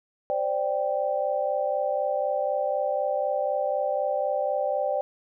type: chord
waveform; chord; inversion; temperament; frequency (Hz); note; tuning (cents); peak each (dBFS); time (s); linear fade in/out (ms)
sine; C suspended second; none; equal; 523.3 / 587.3 / 784; C5 / D5 / G5; 0 / 0 / 0; -29 / -26 / -29; 0.3-5.01; 0
effects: none

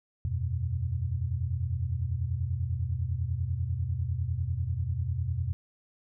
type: chord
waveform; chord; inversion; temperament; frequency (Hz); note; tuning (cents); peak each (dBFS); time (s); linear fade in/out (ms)
sine; E suspended second; none; equal; 82.41 / 92.5 / 123.47; E2 / F#2 / B2; 0 / 0 / 0; -32; 0.25-5.53; 0
effects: none

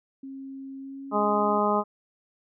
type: tone with pitch glide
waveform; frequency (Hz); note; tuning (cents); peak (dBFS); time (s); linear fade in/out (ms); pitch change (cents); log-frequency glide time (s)
sine; 270 to 279.5; C#4 to C#4; -45 to +14; -36; 0.23-1.59; 5; +59; 0.79-1.41
type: harmonic tone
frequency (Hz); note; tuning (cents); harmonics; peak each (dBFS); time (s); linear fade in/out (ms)
207.7; G#3; 0; 1 / 2 / 3 / 4 / 5 / 6; -28 / -28 / -28 / -28 / -28 / -28; 1.11-1.84; 50
effects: none

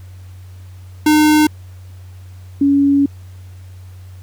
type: tone pair in turn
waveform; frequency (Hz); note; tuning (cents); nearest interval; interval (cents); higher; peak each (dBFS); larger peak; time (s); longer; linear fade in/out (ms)
square / sine; 304.4 / 280.9; D#4 / C#4; -38 / +23; minor second; 139; first; -9; neither; 1.06-1.47 / 2.61-3.06; second; 5
effects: added 92 Hz sine -33 dBFS peak until 4.22 s + pink hiss -51 dBFS RMS until 4.22 s

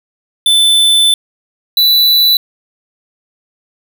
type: tone pair in turn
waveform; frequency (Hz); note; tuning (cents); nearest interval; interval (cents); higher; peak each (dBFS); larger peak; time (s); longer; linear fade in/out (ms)
square; 3520 / 3969; A7 / B7; 0 / +8; major second; 208; second; -7; neither; 0.46-1.14 / 1.77-2.37; first; 2
effects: none

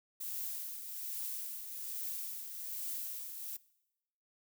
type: noise with tremolo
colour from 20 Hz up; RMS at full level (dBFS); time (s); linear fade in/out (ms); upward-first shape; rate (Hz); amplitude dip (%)
violet; -39; 0.2-3.57; 10; triangle; 1.2; 55
effects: noise-tail reverb RT60 0.9 s tail -21 dB re dry

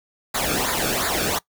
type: noise with flanger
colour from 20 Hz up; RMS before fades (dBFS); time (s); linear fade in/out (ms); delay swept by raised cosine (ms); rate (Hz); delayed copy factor
pink; -23; 0.34-1.39; 10; 0.34 to 1.03; 2.8; -0.75
effects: noise-tail reverb RT60 0.1 s tail -21 dB re dry

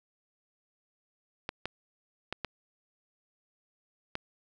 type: clicks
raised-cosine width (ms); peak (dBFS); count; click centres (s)
0.3; -17; 5; 1.491 / 1.656 / 2.326 / 2.447 / 4.154
effects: none

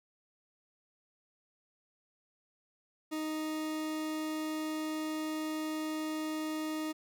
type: tone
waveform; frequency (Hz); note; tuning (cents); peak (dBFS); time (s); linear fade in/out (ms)
40% pulse; 311.1; D#4; 0; -33; 3.11-6.93; 20
effects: none

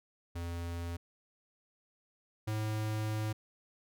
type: tone pair in turn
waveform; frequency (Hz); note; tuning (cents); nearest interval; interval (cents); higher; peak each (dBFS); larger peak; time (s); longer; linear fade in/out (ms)
square; 85.4 / 108.06; F2 / A2; -38 / -31; major third; 407; second; -37 / -33; second; 0.35-0.97 / 2.47-3.33; second; 10
effects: none

